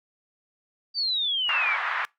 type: exponential sweep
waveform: sine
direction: down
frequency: 4694 to 2188 Hz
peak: -23 dBFS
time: 0.94-1.78 s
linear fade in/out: 50 ms
type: band-pass noise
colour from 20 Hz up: white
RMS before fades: -28 dBFS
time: 1.49-2.05 s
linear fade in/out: 0 ms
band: 970 to 1900 Hz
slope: 24 dB/octave
effects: noise-tail reverb RT60 0.2 s tail -25 dB re dry + AAC 48 kbps